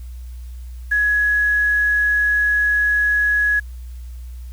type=tone with quantisation; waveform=sine; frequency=1678 Hz; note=G#6; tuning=17 cents sharp; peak=-14 dBFS; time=0.91-3.6 s; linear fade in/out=10 ms; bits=7; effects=added 61 Hz sine -30 dBFS peak until 4.52 s + white hiss -54 dBFS RMS until 4.52 s